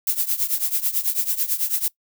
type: noise with tremolo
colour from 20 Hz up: violet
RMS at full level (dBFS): -19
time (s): 0.07-1.88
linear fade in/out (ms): 2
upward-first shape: triangle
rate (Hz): 9.1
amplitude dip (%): 90
effects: noise-tail reverb RT60 0.1 s tail -21 dB re dry